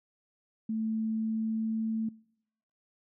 sine tone with pitch glide, 220.8 to 222.1 Hz, A3 to A3, +6 to +16 cents, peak -29 dBFS, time 0.69-2.09 s, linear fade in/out 5 ms, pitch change +10 cents, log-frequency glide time 1.11-1.87 s, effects noise-tail reverb RT60 0.8 s tail -25 dB re dry

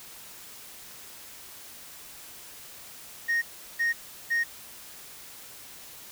sine tone bursts, 1859 Hz, A#6, 5 cents flat, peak -20 dBFS, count 3, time 3.28-4.44 s, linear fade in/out 20 ms, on 140 ms, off 370 ms, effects tanh soft clip ceiling -22 dBFS + white hiss -46 dBFS RMS until 6.11 s

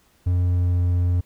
triangle tone with pitch glide, 89.2 to 88.43 Hz, F2 to F2, +37 to +22 cents, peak -15 dBFS, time 0.26-1.21 s, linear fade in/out 10 ms, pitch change -15 cents, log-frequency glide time 0.44-0.8 s, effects pink hiss -60 dBFS RMS until 1.25 s

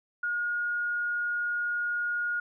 sine tone, 1434 Hz, F6, 45 cents sharp, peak -27 dBFS, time 0.23-2.4 s, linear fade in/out 5 ms, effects none

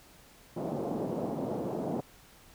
pink band-pass noise, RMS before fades -34 dBFS, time 0.56-2.01 s, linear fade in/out 10 ms, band 160 to 740 Hz, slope 24 dB/octave, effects pink hiss -57 dBFS RMS until 2.54 s

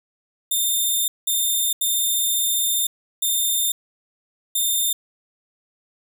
5% pulse tone bursts at uneven times, 3615 Hz, A7, 46 cents sharp, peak -11 dBFS, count 5, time 0.51-1.08 / 1.27-1.73 / 1.81-2.87 / 3.22-3.72 / 4.55-4.93 s, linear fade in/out 5 ms, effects none

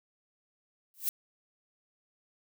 violet noise with exponential growth, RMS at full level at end -26 dBFS, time 0.94-1.09 s, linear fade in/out 0 ms, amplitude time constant 31 ms, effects none

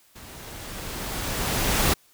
pink noise with level ramp, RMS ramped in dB -44 to -20 dBFS, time 0.15-1.94 s, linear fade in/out 10 ms, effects white hiss -59 dBFS RMS until 2.13 s

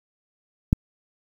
click, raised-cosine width 5 ms, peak -4 dBFS, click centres 0.729 s, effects 7-bit

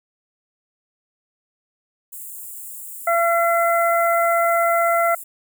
white high-pass noise, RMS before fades -35 dBFS, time 2.12-5.24 s, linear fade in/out 10 ms, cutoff 7200 Hz, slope 96 dB/octave
harmonic tone, 679 Hz, F5, 49 cents flat, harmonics 1 / 2 / 3, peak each -17 / -20 / -25 dBFS, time 3.07-5.15 s, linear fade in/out 5 ms
effects none

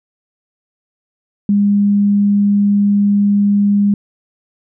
sine tone, 203 Hz, G#3, 39 cents flat, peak -9 dBFS, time 1.49-3.94 s, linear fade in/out 2 ms, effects none

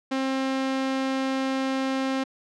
sawtooth tone, 266 Hz, C4, 29 cents sharp, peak -20 dBFS, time 0.11-2.24 s, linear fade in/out 10 ms, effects low-pass 5000 Hz 12 dB/octave

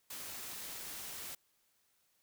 white noise, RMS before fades -45 dBFS, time 0.1-1.35 s, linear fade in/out 5 ms, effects white hiss -75 dBFS RMS until 2.22 s

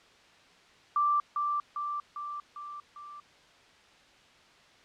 sine tone with echo, 1174.7 Hz, D6, in tune, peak -23 dBFS, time 0.96-1.2 s, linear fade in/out 2 ms, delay 400 ms, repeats 5, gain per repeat -4 dB, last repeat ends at 3.2 s, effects white hiss -58 dBFS RMS until 4.84 s + low-pass 4000 Hz 12 dB/octave

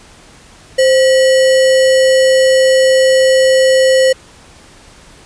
sine tone with sample-and-hold, 523.3 Hz, C5, in tune, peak -6 dBFS, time 0.78-4.13 s, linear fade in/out 10 ms, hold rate 2450 Hz, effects pink hiss -41 dBFS RMS until 5.25 s + resampled to 22050 Hz

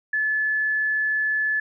sine tone, 1727 Hz, A6, 33 cents flat, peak -20 dBFS, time 0.13-1.6 s, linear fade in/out 5 ms, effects none

